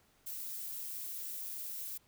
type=noise; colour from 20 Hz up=violet; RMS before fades=-42 dBFS; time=0.26-1.98 s; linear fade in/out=10 ms; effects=pink hiss -69 dBFS RMS until 2.07 s